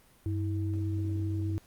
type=tone pair together; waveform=sine; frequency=96.8 / 323.5 Hz; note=G2 / E4; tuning=-21 / -32 cents; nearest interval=octave + major sixth; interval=2089 cents; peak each=-29 / -36 dBFS; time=0.26-1.58 s; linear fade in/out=0 ms; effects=pink hiss -61 dBFS RMS until 1.66 s + Opus 32 kbps